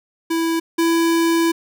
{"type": "tone pair in turn", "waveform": "square", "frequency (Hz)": [329.6, 332.5], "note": ["E4", "E4"], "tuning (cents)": [0, 15], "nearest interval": "unison", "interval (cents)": 15, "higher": "second", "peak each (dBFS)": [-18, -15], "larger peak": "second", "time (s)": [[0.3, 0.6], [0.78, 1.52]], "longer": "second", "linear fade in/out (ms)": 10, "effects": []}